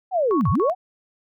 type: linear two-way sweep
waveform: sine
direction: down then up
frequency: 784 to 75.2 to 784 Hz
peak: -17 dBFS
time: 0.11-0.75 s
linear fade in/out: 50 ms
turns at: 0.5 s
type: tone bursts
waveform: sine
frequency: 1108.7 Hz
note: C#6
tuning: in tune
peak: -23 dBFS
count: 3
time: 0.31-0.698 s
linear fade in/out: 0 ms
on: 100 ms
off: 44 ms
effects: none